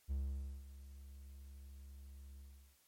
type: tone with ADSR envelope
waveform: triangle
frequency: 68.2 Hz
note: C#2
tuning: 28 cents flat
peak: -33 dBFS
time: 0.08-2.78 s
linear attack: 33 ms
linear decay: 520 ms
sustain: -16 dB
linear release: 390 ms
effects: white hiss -72 dBFS RMS until 2.87 s + MP3 64 kbps